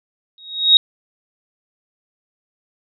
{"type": "tone with exponential growth", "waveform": "sine", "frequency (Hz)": 3772, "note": "A#7", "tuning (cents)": 20, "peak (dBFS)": -3, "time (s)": [0.38, 0.77], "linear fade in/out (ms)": 1, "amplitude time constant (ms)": 84, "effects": []}